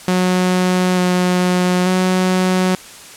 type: tone with pitch steps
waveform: sawtooth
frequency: 182.7 / 180.8 / 184.7 Hz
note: F#3 / F#3 / F#3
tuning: -22 / -40 / -3 cents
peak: -9 dBFS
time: 0.08-2.75 s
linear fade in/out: 2 ms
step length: 890 ms
effects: white hiss -37 dBFS RMS until 3.16 s + low-pass 10000 Hz 12 dB/octave